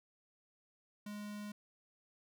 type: tone with notch filter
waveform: square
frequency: 207.7 Hz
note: G#3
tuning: in tune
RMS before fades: -45 dBFS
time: 1.06-1.52 s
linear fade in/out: 5 ms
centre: 530 Hz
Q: 1.9
effects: none